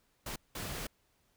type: noise bursts at uneven times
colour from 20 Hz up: pink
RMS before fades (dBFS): -40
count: 2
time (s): 0.26-0.36 / 0.55-0.87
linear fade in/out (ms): 5
effects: pink hiss -73 dBFS RMS until 1.36 s